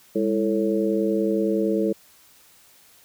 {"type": "harmonic tone with a mistuned harmonic", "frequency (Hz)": 110.5, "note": "A2", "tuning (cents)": 8, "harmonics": [2, 3, 4, 5], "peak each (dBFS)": [-25, -24, -24, -28], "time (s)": [0.15, 1.93], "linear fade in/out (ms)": 10, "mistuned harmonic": 2, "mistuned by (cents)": -140, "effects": ["white hiss -54 dBFS RMS until 3.04 s"]}